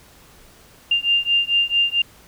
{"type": "beating tone pair", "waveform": "sine", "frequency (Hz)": [2794, 2798.5], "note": ["F7", "F7"], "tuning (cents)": [0, 3], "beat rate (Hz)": 4.5, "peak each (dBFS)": -19, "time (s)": [0.91, 2.02], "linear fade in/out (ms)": 5, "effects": ["pink hiss -49 dBFS RMS until 2.27 s"]}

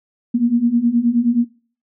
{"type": "beating tone pair", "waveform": "sine", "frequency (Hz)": [231.4, 240.9], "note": ["A#3", "B3"], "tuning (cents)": [-13, -43], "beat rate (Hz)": 9.5, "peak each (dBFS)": [-17, -15], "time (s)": [0.34, 1.45], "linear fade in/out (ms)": 10, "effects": ["noise-tail reverb RT60 0.4 s tail -18 dB re dry"]}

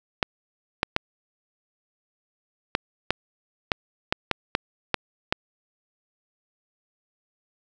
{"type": "clicks", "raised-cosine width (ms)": 0.3, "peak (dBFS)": -4, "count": 11, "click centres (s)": [0.228, 0.831, 0.964, 2.751, 3.106, 3.718, 4.125, 4.313, 4.551, 4.943, 5.325], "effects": []}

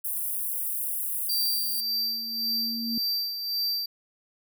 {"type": "high-pass noise", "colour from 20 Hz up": "white", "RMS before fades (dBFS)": -30, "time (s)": [0.04, 1.81], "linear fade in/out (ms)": 10, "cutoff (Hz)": 9500, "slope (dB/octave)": 48}
{"type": "tone with exponential growth", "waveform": "sine", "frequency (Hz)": 231.2, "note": "A#3", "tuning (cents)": -14, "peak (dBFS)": -28, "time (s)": [1.18, 2.98], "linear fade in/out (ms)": 2, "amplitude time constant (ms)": 390}
{"type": "tone with tremolo", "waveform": "square", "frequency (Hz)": 4680, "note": "D8", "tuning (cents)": -7, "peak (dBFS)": -25, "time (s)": [1.29, 3.86], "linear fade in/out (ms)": 5, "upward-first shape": "sine", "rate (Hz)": 1.8, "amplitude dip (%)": 55}
{"effects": []}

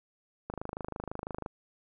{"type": "click train", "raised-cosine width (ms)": 1, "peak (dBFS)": -22, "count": 26, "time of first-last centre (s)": [0.5, 1.462], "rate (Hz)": 26, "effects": []}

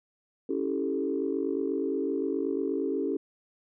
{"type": "chord", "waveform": "sine", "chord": "A dominant seventh", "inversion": "first", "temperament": "equal with one note detuned", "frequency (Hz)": [277.2, 326.2, 392, 440], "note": ["C#4", "E4", "G4", "A4"], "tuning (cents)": [0, -18, 0, 0], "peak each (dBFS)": [-31, -33, -31, -33], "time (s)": [0.49, 3.17], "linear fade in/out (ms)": 5, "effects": ["tanh soft clip ceiling -16 dBFS"]}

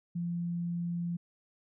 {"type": "tone", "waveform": "sine", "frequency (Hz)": 172.2, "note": "F3", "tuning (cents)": -24, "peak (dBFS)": -31, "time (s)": [0.15, 1.17], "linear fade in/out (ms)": 10, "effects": []}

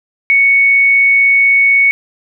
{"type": "tone", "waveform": "sine", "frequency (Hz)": 2221, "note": "C#7", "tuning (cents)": 3, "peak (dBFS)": -6, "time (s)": [0.3, 1.91], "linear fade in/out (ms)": 0, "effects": []}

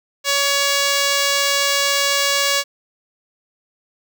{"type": "tone", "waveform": "5% pulse", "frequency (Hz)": 562, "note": "C#5", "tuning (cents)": 24, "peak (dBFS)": -4, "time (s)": [0.24, 2.64], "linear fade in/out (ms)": 50, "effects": []}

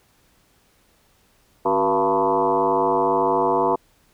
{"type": "tone with frequency modulation", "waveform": "sine", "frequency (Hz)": 683, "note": "F5", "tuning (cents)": -39, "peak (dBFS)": -16, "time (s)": [1.65, 3.76], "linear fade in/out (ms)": 10, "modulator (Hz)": 102, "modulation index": 3.7, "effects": ["pink hiss -60 dBFS RMS until 4.13 s"]}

